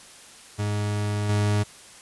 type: tone with level steps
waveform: 40% pulse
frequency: 103.83 Hz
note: G#2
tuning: in tune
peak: -23 / -19 dBFS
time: 0.58-1.64 s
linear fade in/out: 20 ms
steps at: 1.29 s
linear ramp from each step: 5 ms
effects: white hiss -47 dBFS RMS until 2.01 s + resampled to 24000 Hz